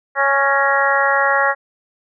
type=harmonic tone with a mistuned harmonic; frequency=277.2 Hz; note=C#4; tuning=in tune; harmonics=2 / 3 / 4 / 5 / 6 / 7; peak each=-20 / -20 / -20 / -20 / -20 / -20 dBFS; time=0.15-1.55 s; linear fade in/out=50 ms; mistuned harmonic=7; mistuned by=-37 cents; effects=none